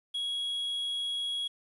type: tone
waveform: triangle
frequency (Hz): 3322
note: G#7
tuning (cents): 0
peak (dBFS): -29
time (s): 0.14-1.48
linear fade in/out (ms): 10
effects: resampled to 24000 Hz + 10-bit